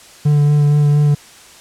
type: tone with vibrato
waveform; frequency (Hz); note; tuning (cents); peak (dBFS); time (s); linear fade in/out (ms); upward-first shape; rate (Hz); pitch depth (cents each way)
triangle; 146.83; D3; 0; -7; 0.25-1.15; 10; sine; 4.3; 15
effects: white hiss -41 dBFS RMS until 1.6 s + low-pass 9000 Hz 12 dB/octave